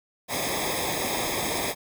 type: noise with comb filter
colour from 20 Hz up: pink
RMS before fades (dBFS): -28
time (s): 0.28-1.75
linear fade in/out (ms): 50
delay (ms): 0.69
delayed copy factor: -0.9
effects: none